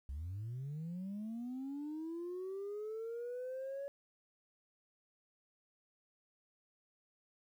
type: linear sweep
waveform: sine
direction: up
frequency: 64 to 564 Hz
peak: -38 dBFS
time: 0.09-3.88 s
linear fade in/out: 0 ms
effects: tanh soft clip ceiling -38 dBFS + 12-bit